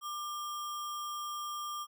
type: tone with sample-and-hold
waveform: sine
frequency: 1190 Hz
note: D6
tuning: 22 cents sharp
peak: -36 dBFS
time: 0.01-1.87 s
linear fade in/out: 50 ms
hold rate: 4410 Hz
effects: none